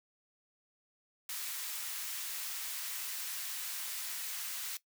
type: high-pass noise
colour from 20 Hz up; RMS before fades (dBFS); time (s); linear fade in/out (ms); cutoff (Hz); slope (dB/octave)
white; -40; 1.29-4.77; 2; 1300; 12
effects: noise-tail reverb RT60 0.1 s tail -17 dB re dry